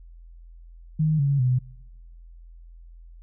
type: tone with pitch steps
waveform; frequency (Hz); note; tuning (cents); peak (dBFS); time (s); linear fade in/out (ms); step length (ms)
sine; 155.56 / 140.2 / 126.35; D#3 / C#3 / B2; 0 / +20 / +40; -18; 0.99-1.59; 10; 200
effects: noise-tail reverb RT60 1.0 s tail -24 dB re dry + added 42 Hz sine -43 dBFS peak until 3.22 s